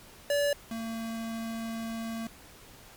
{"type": "tone pair in turn", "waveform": "square", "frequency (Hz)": [575, 226.7], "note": ["D5", "A#3"], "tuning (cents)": [-37, -48], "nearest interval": "octave + major third", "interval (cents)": 1611, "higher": "first", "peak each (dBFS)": [-25, -34], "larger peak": "first", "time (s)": [[0.3, 0.53], [0.71, 2.27]], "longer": "second", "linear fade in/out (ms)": 2, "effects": ["pink hiss -52 dBFS RMS until 2.96 s", "MP3 96 kbps"]}